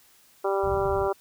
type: harmonic tone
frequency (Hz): 196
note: G3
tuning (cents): 0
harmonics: 2 / 3 / 4 / 5 / 6 / 7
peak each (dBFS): -25 / -29 / -31 / -33 / -35 / -36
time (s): 0.44-1.13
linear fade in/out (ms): 10
type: low-pass noise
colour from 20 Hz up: white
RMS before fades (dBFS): -35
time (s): 0.63-1.08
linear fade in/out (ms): 5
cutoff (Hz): 140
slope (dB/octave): 24
effects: white hiss -58 dBFS RMS until 1.2 s